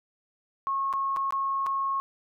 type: tone with dropouts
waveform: sine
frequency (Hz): 1090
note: C#6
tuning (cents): -29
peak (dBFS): -25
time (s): 0.67-2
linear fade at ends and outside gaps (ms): 0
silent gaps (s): 0.928-0.936 / 1.163-1.169 / 1.307-1.324 / 1.663-1.667
effects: none